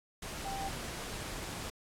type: tone in noise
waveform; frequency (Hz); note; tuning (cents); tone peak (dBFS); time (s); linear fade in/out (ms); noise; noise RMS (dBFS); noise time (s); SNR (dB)
sine; 784; G5; 0; -37; 0.45-0.69; 5; pink; -41; 0.22-1.7; +1
effects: low-pass 11000 Hz 12 dB/octave + AAC 64 kbps